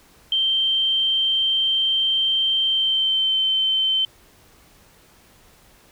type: tone with pitch glide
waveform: sine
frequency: 3136 to 3091 Hz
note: G7 to G7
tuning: 0 to -25 cents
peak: -17 dBFS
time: 0.32-4.05 s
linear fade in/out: 2 ms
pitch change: -25 cents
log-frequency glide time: 2.64-3.37 s
effects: pink hiss -53 dBFS RMS until 5.91 s